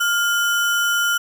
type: tone with sample-and-hold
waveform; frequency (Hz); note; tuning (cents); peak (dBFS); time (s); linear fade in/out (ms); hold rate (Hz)
sine; 1405; F6; +10; -16; 0-1.18; 10; 4410
effects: none